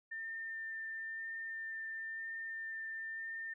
sine tone with vibrato, 1800 Hz, A6, 39 cents sharp, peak -40 dBFS, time 0.11-3.54 s, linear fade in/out 10 ms, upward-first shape triangle, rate 1 Hz, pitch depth 10 cents each way, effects none

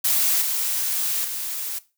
blue noise with level steps, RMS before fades -20 / -24 / -29 dBFS, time 0.04-1.79 s, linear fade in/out 10 ms, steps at 0.41 / 1.24 s, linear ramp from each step 10 ms, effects noise-tail reverb RT60 0.3 s tail -18 dB re dry

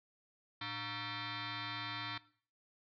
sine tone with frequency modulation, 1120 Hz, C#6, 18 cents sharp, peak -39 dBFS, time 0.61-2.18 s, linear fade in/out 5 ms, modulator 411 Hz, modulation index 7.5, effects noise-tail reverb RT60 0.5 s tail -19 dB re dry

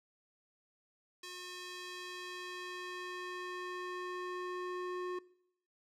square tone with band-pass filter sweep, 361.5 Hz, F#4, 40 cents flat, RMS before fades -43 dBFS, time 1.23-5.19 s, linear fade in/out 5 ms, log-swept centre 4600 to 760 Hz, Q 0.76, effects noise-tail reverb RT60 0.7 s tail -20 dB re dry

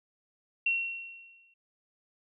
sine tone with exponential decay, 2729 Hz, F7, 41 cents flat, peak -23 dBFS, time 0.66-1.54 s, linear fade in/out 5 ms, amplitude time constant 190 ms, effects none

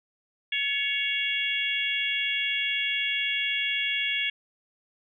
harmonic tone with a mistuned harmonic, 556 Hz, C#5, 5 cents sharp, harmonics 3 / 4 / 5 / 6, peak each -34 / -29 / -30 / -30 dBFS, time 0.52-4.3 s, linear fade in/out 5 ms, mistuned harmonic 3, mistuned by +43 cents, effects none

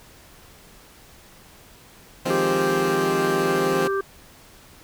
15% pulse chord, F minor seventh, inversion third, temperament equal, 155.56 / 174.61 / 207.7 / 261.6 Hz, Eb3 / F3 / Ab3 / C4, 0 / 0 / 0 / 0 cents, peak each -23 / -21 / -26 / -20 dBFS, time 2.25-3.88 s, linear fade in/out 10 ms
harmonic tone, 392 Hz, G4, in tune, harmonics 1 / 3 / 4, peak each -22 / -28 / -31 dBFS, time 2.3-4.01 s, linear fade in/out 5 ms
effects pink hiss -49 dBFS RMS until 4.83 s

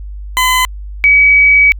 20% pulse / sine tone pair in turn, 1016 / 2274 Hz, B5 / C#7, +49 / +44 cents, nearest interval octave + major second, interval 1395 cents, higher second, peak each -4 dBFS, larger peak neither, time 0.37-0.65 / 1.04-1.72 s, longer second, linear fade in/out 0 ms, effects added 50 Hz sine -23 dBFS peak until 1.79 s

